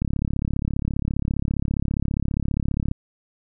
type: click train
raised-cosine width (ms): 5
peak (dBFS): -11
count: 102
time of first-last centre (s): 0.02-2.914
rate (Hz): 34.9
effects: none